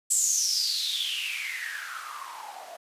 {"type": "noise with band-pass filter sweep", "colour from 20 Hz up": "blue", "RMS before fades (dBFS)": -30, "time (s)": [0.1, 2.77], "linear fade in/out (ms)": 10, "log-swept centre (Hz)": [7900, 640], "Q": 9.4, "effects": ["resampled to 32000 Hz"]}